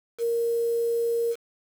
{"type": "tone with quantisation", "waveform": "sine", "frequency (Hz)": 466.2, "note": "A#4", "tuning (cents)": 0, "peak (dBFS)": -22, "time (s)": [0.18, 1.36], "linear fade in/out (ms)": 50, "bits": 7, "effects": []}